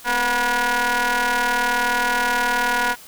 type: ring-modulated tone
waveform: sawtooth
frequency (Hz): 238.1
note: A#3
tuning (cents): +37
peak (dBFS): -11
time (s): 0.04-2.96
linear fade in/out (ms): 50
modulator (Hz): 1210
effects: white hiss -43 dBFS RMS until 3.07 s